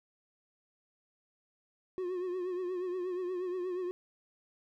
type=tone with vibrato; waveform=triangle; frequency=363 Hz; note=F#4; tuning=33 cents flat; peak=-31 dBFS; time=1.98-3.91 s; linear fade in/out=0 ms; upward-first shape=triangle; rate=8.4 Hz; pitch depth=69 cents each way; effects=none